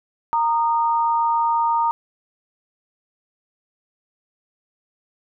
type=tone pair together; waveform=sine; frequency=927 / 1229.2 Hz; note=A#5 / D#6; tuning=-10 / -21 cents; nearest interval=perfect fourth; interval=489 cents; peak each=-17 / -24 dBFS; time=0.33-1.91 s; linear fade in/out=0 ms; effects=none